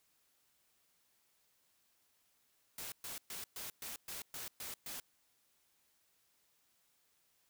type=noise bursts; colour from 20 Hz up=white; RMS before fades=-45 dBFS; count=9; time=2.78-5 s; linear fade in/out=2 ms; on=140 ms; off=120 ms; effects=white hiss -75 dBFS RMS until 7.49 s